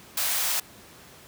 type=high-pass noise; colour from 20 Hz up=white; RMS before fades=-26 dBFS; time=0.17-0.6 s; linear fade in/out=5 ms; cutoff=600 Hz; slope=24 dB/octave; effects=pink hiss -49 dBFS RMS until 1.27 s + high-pass 80 Hz 12 dB/octave